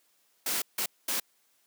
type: noise bursts at uneven times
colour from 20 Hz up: white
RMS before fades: -30 dBFS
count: 3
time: 0.46-0.62 / 0.78-0.86 / 1.08-1.2 s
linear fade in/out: 5 ms
effects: white hiss -69 dBFS RMS until 1.66 s + high-pass 200 Hz 12 dB/octave